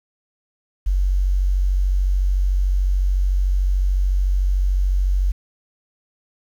sine tone, 46.84 Hz, F#1, 22 cents sharp, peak -15 dBFS, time 0.86-5.32 s, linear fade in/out 10 ms, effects 8-bit

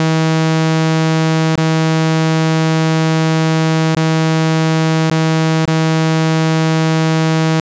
sawtooth tone with dropouts, 160 Hz, D#3, 49 cents sharp, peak -7 dBFS, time 0-7.6 s, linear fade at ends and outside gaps 2 ms, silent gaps 1.557-1.577 / 3.949-3.966 / 5.1-5.11 / 5.654-5.677 s, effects resampled to 16000 Hz

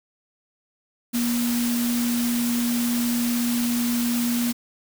sine tone in noise, 239 Hz, A#3, 43 cents sharp, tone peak -21 dBFS, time 1.13-4.53 s, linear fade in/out 20 ms, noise white, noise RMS -30 dBFS, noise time 1.13-4.53 s, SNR +6 dB, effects none

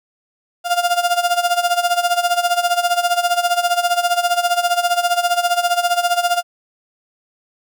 35% pulse tone with tremolo, 701 Hz, F5, 6 cents sharp, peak -10 dBFS, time 0.64-6.43 s, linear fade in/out 50 ms, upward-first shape sine, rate 15 Hz, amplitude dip 80%, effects none

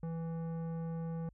triangle tone with tanh clipping, 164.81 Hz, E3, in tune, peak -38 dBFS, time 0.03-1.29 s, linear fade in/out 2 ms, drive 17 dB, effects added 50 Hz sine -61 dBFS peak until 1.33 s

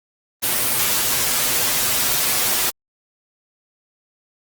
white noise with comb filter, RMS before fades -19 dBFS, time 0.42-2.71 s, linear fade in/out 20 ms, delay 8.2 ms, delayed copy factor +1, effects Opus 32 kbps

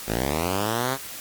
5% pulse linear sweep, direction up, 49 to 137.7 Hz, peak -12 dBFS, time 0.06-0.98 s, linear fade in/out 50 ms, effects white hiss -37 dBFS RMS until 1.2 s + Opus 48 kbps

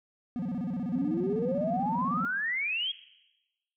triangle tone with vibrato, 207.7 Hz, G#3, in tune, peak -28 dBFS, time 0.36-2.25 s, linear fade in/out 0 ms, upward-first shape square, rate 16 Hz, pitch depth 280 cents each way
sine exponential sweep, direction up, 245.9 to 3322 Hz, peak -28 dBFS, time 0.93-2.92 s, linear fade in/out 10 ms
effects noise-tail reverb RT60 1.0 s tail -17 dB re dry

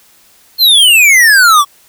square exponential sweep, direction down, 4300 to 1108.7 Hz, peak -4 dBFS, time 0.58-1.65 s, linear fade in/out 50 ms, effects white hiss -46 dBFS RMS until 1.88 s

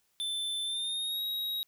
square tone with pitch glide, 3533 to 3809 Hz, A7 to A#7, +6 to +37 cents, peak -32 dBFS, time 0.2-1.63 s, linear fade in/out 0 ms, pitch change +131 cents, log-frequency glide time 0.64-1.22 s, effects white hiss -73 dBFS RMS until 1.67 s

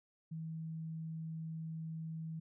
sine tone, 161 Hz, E3, 41 cents flat, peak -40 dBFS, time 0.31-2.4 s, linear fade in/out 10 ms, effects none

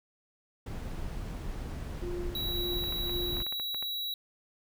brown noise, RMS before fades -37 dBFS, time 0.66-3.43 s, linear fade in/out 5 ms
sine tone with tremolo, 352.1 Hz, F4, 14 cents sharp, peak -34 dBFS, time 2.02-3.45 s, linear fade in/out 10 ms, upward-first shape sine, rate 1.9 Hz, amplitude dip 75%
square tone, 3890 Hz, B7, 27 cents flat, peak -33 dBFS, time 2.35-4.14 s, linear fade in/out 2 ms
clicks, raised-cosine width 0.5 ms, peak -28 dBFS, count 10, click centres 2.839 / 2.925 / 3.096 / 3.369 / 3.403 / 3.466 / 3.525 / 3.598 / 3.746 / 3.826 s
effects none

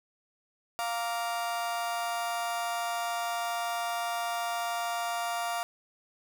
35% pulse chord, Bb major, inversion second, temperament just, 699.2 / 932.3 / 1165.4 Hz, F5 / Bb5 / D6, +2 / 0 / -14 cents, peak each -30 / -36 / -36 dBFS, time 0.79-5.63 s, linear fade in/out 0 ms, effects none

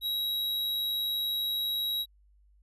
square tone, 3853 Hz, B7, 44 cents flat, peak -29 dBFS, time 0.01-2.06 s, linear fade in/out 50 ms, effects added 50 Hz sine -59 dBFS peak until 2.62 s + resampled to 32000 Hz

